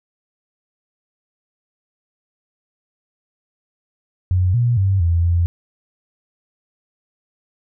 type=tone with pitch steps; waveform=sine; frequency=91.3 / 120.3 / 96.7 / 84.7 / 85.9 Hz; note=F#2 / B2 / G2 / E2 / F2; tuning=-23 / -45 / -23 / +48 / -28 cents; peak=-13 dBFS; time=4.31-5.46 s; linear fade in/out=0 ms; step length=230 ms; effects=none